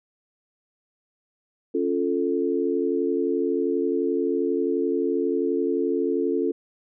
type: chord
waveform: sine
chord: Db augmented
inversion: none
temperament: equal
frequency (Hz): 277.2 / 349.2 / 440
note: Db4 / F4 / A4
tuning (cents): 0 / 0 / 0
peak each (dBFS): -26 / -25 / -25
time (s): 1.74-6.52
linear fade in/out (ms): 10
effects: none